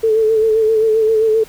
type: tone with vibrato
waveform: sine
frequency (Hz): 440.1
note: A4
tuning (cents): 0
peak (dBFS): -10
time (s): 0.03-1.44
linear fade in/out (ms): 10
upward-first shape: sine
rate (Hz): 7.6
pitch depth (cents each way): 39
effects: pink hiss -41 dBFS RMS until 1.48 s